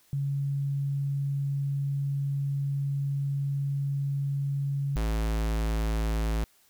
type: tone pair in turn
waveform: sine / square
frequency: 139.8 / 54.65 Hz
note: C#3 / A1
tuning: +15 / -11 cents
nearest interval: octave + major third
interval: 1626 cents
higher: first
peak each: -26 dBFS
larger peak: neither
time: 0.13-4.96 / 4.96-6.44 s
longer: first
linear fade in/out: 0 ms
effects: white hiss -63 dBFS RMS until 6.69 s